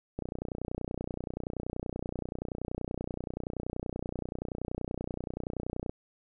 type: click train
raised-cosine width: 2 ms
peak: -21 dBFS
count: 175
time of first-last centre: 0.19-5.895 s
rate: 30.5 Hz
effects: none